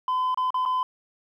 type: tone with dropouts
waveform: sine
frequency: 1017 Hz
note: C6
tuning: 50 cents flat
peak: -19 dBFS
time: 0.08-0.83 s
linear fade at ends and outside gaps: 2 ms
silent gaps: 0.345-0.374 / 0.505-0.543 / 0.653-0.659 s
effects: tanh soft clip ceiling -21 dBFS + 10-bit